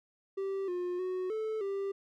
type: tone with pitch steps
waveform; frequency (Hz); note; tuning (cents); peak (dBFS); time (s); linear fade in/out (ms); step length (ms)
triangle; 389.3 / 356.7 / 369 / 436.9 / 394.2; G4 / F4 / F#4 / A4 / G4; -12 / +37 / -5 / -12 / +10; -30; 0.37-1.92; 10; 310
effects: none